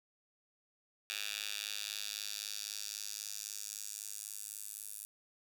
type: tone with high-pass filter sweep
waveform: 10% pulse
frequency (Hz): 103.83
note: G#2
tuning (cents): 0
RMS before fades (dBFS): -43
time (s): 1.1-5.05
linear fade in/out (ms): 0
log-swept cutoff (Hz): 2900 to 9800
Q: 1.6
effects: none